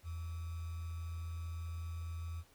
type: tone with sample-and-hold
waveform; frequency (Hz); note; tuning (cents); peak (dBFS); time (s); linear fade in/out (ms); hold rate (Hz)
sine; 83.2; E2; +17; -39; 0.03-2.44; 50; 1225
effects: pink hiss -66 dBFS RMS until 2.54 s